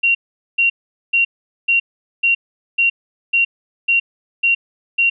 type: tone bursts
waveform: sine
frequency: 2753 Hz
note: F7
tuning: 25 cents flat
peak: -11 dBFS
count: 10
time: 0.03-5.1 s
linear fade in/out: 10 ms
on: 120 ms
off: 430 ms
effects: none